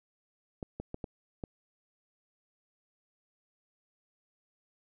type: clicks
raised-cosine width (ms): 2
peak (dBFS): -24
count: 5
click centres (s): 0.628 / 0.8 / 0.944 / 1.042 / 1.438
effects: none

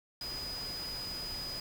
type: tone in noise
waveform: sine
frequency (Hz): 4963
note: D#8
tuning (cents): -5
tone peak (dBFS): -38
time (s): 0.21-1.6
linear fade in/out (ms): 2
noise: pink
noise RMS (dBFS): -45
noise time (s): 0.21-1.6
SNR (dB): +4
effects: none

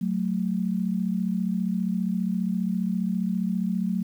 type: tone pair together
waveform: sine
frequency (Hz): 185.11 / 220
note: F#3 / A3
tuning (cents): +1 / 0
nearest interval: minor third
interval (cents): 299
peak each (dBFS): -25 / -27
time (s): 0.01-4.03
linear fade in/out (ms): 10
effects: 9-bit

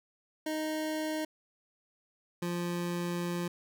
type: tone pair in turn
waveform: 25% pulse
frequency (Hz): 311.1 / 174.26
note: D#4 / F3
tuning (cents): 0 / -4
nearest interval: minor seventh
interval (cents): 1004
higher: first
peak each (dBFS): -28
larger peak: neither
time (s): 0.46-1.25 / 2.42-3.48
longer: second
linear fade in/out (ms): 5
effects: none

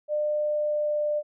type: tone with pitch glide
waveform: sine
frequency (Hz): 600 to 596.5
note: D5 to D5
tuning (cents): +37 to +27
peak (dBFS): -23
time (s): 0.08-1.23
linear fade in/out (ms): 50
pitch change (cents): -10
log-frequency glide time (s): 0.38-1.05
effects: none

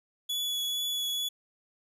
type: tone with vibrato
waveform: 40% pulse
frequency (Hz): 3402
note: G#7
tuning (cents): +41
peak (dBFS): -28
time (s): 0.29-1.29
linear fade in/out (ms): 10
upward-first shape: triangle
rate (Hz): 2.2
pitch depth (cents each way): 12
effects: none

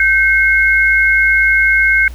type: tone pair together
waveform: sine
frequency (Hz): 1554 / 2164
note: G6 / C#7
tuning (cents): -16 / -42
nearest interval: tritone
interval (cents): 574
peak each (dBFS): -11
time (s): 0-2.08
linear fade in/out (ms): 2
effects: added 60 Hz sine -26 dBFS peak until 2.14 s + pink hiss -42 dBFS RMS until 2.14 s

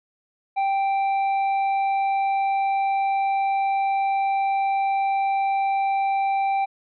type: tone with hard clipping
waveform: triangle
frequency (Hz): 784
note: G5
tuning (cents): 0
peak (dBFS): -21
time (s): 0.56-6.66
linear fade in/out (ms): 20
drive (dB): 9
effects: resampled to 11025 Hz

